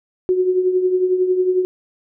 sine tone with tremolo, 367.8 Hz, F#4, 10 cents flat, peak -11 dBFS, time 0.29-1.65 s, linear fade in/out 0 ms, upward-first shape triangle, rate 11 Hz, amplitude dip 65%, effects none

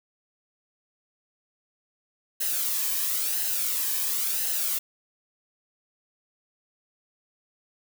blue noise with flanger, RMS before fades -27 dBFS, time 2.4-4.79 s, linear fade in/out 10 ms, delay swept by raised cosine 0.86 to 1.47 ms, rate 0.97 Hz, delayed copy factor -0.55, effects none

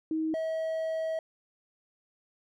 sine / triangle tone pair in turn, 316.9 / 643 Hz, D#4 / E5, +32 / -43 cents, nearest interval octave, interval 1225 cents, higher second, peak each -27 dBFS, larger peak neither, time 0.11-0.34 / 0.34-1.19 s, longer second, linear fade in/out 2 ms, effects none

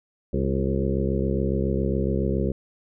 harmonic tone with a mistuned harmonic, 67.2 Hz, C2, 47 cents sharp, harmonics 1 / 2 / 3 / 4 / 5 / 6 / 7 / 8, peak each -27 / -28 / -27 / -34 / -31 / -30 / -32 / -34 dBFS, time 0.33-2.52 s, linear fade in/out 5 ms, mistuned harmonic 5, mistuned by +47 cents, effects none

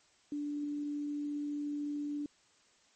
sine tone with quantisation, 292.2 Hz, D4, 9 cents flat, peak -34 dBFS, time 0.32-2.26 s, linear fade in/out 2 ms, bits 10, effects white hiss -67 dBFS RMS until 2.95 s + MP3 32 kbps

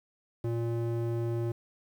square tone with band-pass filter, 116.54 Hz, A#2, in tune, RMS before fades -31 dBFS, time 0.44-1.52 s, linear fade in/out 5 ms, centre 260 Hz, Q 1.4, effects 10-bit

